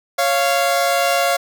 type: tone pair together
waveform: sawtooth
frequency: 554.4 / 693.4 Hz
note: C#5 / F5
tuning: 0 / -13 cents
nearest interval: major third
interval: 387 cents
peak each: -15 / -13 dBFS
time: 0.18-1.37 s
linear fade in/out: 10 ms
effects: none